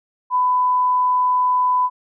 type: tone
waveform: sine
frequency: 1000 Hz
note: B5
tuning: 21 cents sharp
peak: -14 dBFS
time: 0.3-1.9 s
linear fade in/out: 50 ms
effects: none